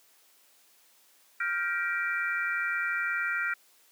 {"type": "chord", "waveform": "sine", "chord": "G minor seventh", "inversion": "third", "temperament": "equal with one note detuned", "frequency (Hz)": [1396.9, 1568, 1907.1, 2349], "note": ["F6", "G6", "Bb6", "D7"], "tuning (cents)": [0, 0, 39, 0], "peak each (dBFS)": [-30, -35, -34, -35], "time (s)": [1.4, 3.54], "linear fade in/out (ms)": 5, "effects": ["white hiss -62 dBFS RMS until 3.91 s", "high-pass 300 Hz 12 dB/octave"]}